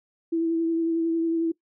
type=tone with vibrato; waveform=sine; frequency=330 Hz; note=E4; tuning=2 cents sharp; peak=-21 dBFS; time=0.32-1.52 s; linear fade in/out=10 ms; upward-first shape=triangle; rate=11 Hz; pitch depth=23 cents each way; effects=noise-tail reverb RT60 0.1 s tail -20 dB re dry